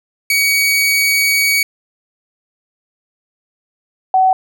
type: tone pair in turn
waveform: sawtooth / sine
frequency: 2255 / 754 Hz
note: C#7 / F#5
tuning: +29 / +32 cents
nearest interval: octave + perfect fifth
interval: 1897 cents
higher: first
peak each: -8 dBFS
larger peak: neither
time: 0.3-1.63 / 4.14-4.33 s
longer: first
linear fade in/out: 2 ms
effects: none